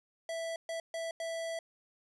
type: tone bursts at uneven times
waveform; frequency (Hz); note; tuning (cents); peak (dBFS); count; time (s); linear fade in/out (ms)
square; 659.3; E5; 0; -36; 4; 0.29-0.56 / 0.69-0.8 / 0.94-1.11 / 1.2-1.59; 2
effects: resampled to 24000 Hz